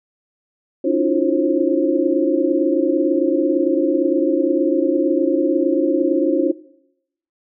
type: tone cluster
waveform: sine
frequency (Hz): 279.6 / 310.7 / 339.3 / 357.3 / 535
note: C#4 / D#4 / F4 / F4 / C5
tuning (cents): +15 / -2 / -50 / +40 / +38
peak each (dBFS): -21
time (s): 0.84-6.52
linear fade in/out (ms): 10
effects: noise-tail reverb RT60 0.8 s tail -19 dB re dry